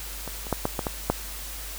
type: clicks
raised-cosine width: 1 ms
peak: -20 / -23 / -9 / -9 / -12 / -12 / -6 dBFS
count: 7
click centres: 0.277 / 0.468 / 0.527 / 0.654 / 0.792 / 0.868 / 1.1 s
effects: added 50 Hz sine -38 dBFS peak until 1.78 s + white hiss -38 dBFS RMS until 1.78 s